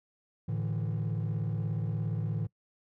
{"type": "chord", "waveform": "triangle", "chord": "A suspended fourth", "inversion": "none", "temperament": "equal with one note detuned", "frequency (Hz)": [110, 147.85, 164.81], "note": ["A2", "D3", "E3"], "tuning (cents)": [0, 12, 0], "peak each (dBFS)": [-29, -32, -32], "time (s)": [0.48, 2.47], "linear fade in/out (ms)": 10, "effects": ["noise-tail reverb RT60 0.1 s tail -24 dB re dry", "tanh soft clip ceiling -24 dBFS"]}